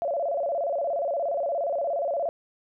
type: tone with vibrato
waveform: sine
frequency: 619 Hz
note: D#5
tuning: 9 cents flat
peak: -24 dBFS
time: 0.02-2.29 s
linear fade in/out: 0 ms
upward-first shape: square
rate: 17 Hz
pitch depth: 160 cents each way
effects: none